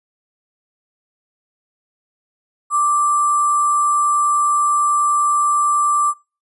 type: tone with sample-and-hold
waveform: sine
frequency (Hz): 1174.7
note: D6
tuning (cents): 0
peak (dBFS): -13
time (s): 2.7-6.14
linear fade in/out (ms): 50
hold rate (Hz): 8820
effects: noise-tail reverb RT60 0.3 s tail -21 dB re dry + resampled to 24000 Hz